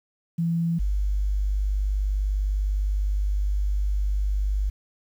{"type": "tone pair in turn", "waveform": "sine", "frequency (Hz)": [167.6, 49.83], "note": ["E3", "G1"], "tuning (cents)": [29, 29], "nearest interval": "octave + major sixth", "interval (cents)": 2100, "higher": "first", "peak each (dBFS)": -21, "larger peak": "neither", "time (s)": [[0.38, 0.79], [0.79, 4.7]], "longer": "second", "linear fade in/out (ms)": 10, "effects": ["9-bit"]}